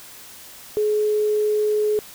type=tone; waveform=sine; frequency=423.4 Hz; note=G#4; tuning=33 cents sharp; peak=-17 dBFS; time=0.77-1.99 s; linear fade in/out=0 ms; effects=white hiss -42 dBFS RMS until 2.14 s